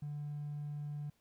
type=tone with hard clipping; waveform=triangle; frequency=146.83 Hz; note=D3; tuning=in tune; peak=-39 dBFS; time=0.02-1.1 s; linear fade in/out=5 ms; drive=4 dB; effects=pink hiss -75 dBFS RMS until 1.2 s